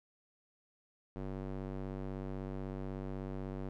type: tone with band-pass filter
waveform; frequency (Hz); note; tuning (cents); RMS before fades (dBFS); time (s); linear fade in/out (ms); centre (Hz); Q
square; 48.1; G1; -32; -41; 1.16-3.69; 0; 320; 0.69
effects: none